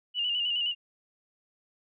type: tone with vibrato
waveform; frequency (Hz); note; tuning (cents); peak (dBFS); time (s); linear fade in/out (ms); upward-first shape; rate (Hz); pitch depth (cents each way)
sine; 2883; F#7; -46; -26; 0.14-0.75; 50; square; 9.6; 44
effects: none